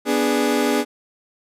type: chord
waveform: 30% pulse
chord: G# diminished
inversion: first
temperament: equal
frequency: 246.9 / 293.7 / 415.3 Hz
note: B3 / D4 / G#4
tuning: 0 / 0 / 0 cents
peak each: -19 dBFS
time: 0.05-0.85 s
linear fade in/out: 50 ms
effects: resampled to 32000 Hz